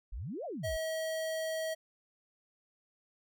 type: exponential two-way sweep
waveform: sine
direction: up then down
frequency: 39.91 to 735 to 39.91 Hz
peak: -37 dBFS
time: 0.12-0.77 s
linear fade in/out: 10 ms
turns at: 0.45 s
type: tone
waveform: square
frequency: 640 Hz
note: D#5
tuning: 49 cents sharp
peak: -34 dBFS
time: 0.63-1.75 s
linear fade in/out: 20 ms
effects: none